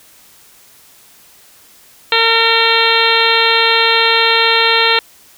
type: harmonic tone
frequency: 455.9 Hz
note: A#4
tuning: 39 cents flat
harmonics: 1 / 2 / 3 / 4 / 5 / 6 / 7 / 8 / 9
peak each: -18 / -18 / -18 / -18 / -18 / -18 / -18 / -18 / -18 dBFS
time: 2.12-4.99 s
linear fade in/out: 2 ms
effects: white hiss -45 dBFS RMS until 5.37 s